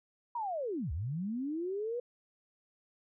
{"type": "linear two-way sweep", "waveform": "sine", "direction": "down then up", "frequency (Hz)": [978, 65.41, 495.4], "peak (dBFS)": -33, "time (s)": [0.35, 2], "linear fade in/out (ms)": 5, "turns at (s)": 0.92, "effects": []}